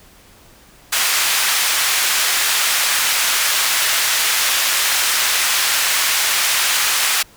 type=band-pass noise; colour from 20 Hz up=pink; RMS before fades=-17 dBFS; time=0.92-7.23 s; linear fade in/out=10 ms; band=1500 to 16000 Hz; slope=12 dB/octave; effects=pink hiss -47 dBFS RMS until 7.36 s